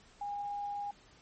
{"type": "tone", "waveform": "sine", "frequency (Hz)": 815, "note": "G#5", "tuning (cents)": -33, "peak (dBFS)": -35, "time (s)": [0.21, 0.91], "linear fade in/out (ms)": 5, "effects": ["pink hiss -61 dBFS RMS until 1.21 s", "MP3 32 kbps"]}